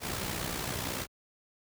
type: noise with amplitude modulation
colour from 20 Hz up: pink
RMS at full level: -32 dBFS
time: 0-1.07 s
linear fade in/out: 50 ms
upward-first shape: sine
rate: 61.1 Hz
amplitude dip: 55%
effects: high-pass 60 Hz 12 dB/octave